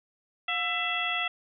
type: harmonic tone with a mistuned harmonic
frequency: 667 Hz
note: E5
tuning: 20 cents sharp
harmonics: 1 / 2 / 3 / 4 / 5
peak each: -36 / -34 / -33 / -31 / -33 dBFS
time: 0.48-1.28 s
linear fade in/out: 5 ms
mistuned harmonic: 1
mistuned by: +120 cents
effects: none